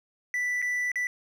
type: tone with dropouts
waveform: triangle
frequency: 1975.5 Hz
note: B6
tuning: in tune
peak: -24 dBFS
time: 0.34-1.07 s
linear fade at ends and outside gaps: 1 ms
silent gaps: 0.618-0.624 / 0.917-0.957 s
effects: none